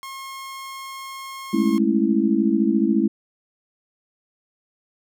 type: tone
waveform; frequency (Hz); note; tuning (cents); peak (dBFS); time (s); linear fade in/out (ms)
sawtooth; 1077; C6; +50; -29; 0.03-1.78; 0
type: chord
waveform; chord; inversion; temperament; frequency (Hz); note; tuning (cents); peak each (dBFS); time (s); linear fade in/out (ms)
sine; A major seventh; third; just; 206.2 / 220 / 275 / 330; G#3 / A3 / C#4 / E4; -12 / 0 / -14 / +2; -22 / -21 / -23 / -21; 1.53-3.08; 10
effects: none